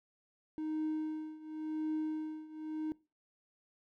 triangle tone with tremolo, 311.1 Hz, D#4, in tune, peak -29 dBFS, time 0.58-2.92 s, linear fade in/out 0 ms, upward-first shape triangle, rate 0.92 Hz, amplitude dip 90%, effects noise-tail reverb RT60 0.3 s tail -23 dB re dry + tanh soft clip ceiling -27 dBFS

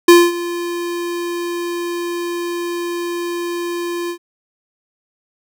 square tone with ADSR envelope, 346.3 Hz, F4, 15 cents flat, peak -3 dBFS, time 0.08-4.18 s, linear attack 6 ms, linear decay 230 ms, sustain -18 dB, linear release 83 ms, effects none

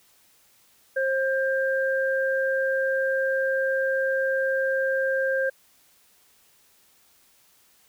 sine tone pair together, 532.7 / 1590 Hz, C5 / G6, +31 / +24 cents, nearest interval octave + perfect fifth, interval 1893 cents, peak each -23 / -26 dBFS, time 0.96-5.5 s, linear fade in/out 10 ms, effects white hiss -60 dBFS RMS until 7.88 s

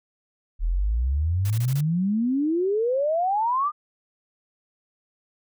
sine exponential sweep, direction up, 38.05 to 1235 Hz, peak -20 dBFS, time 0.59-3.72 s, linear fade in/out 50 ms
white noise bursts, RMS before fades -38 dBFS, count 5, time 1.45-1.807 s, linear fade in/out 2 ms, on 53 ms, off 23 ms
effects none

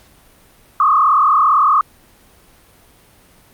sine tone with frequency modulation, 1172 Hz, D6, 4 cents flat, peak -9 dBFS, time 0.8-1.81 s, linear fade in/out 2 ms, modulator 37.7 Hz, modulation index 2.5, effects pink hiss -49 dBFS RMS until 3.53 s + Opus 48 kbps

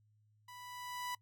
sawtooth tone with level ramp, 987.8 Hz, B5, in tune, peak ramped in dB -48 to -34 dBFS, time 0.48-1.15 s, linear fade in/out 5 ms, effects noise-tail reverb RT60 0.1 s tail -23 dB re dry + added 106 Hz sine -68 dBFS peak until 1.21 s

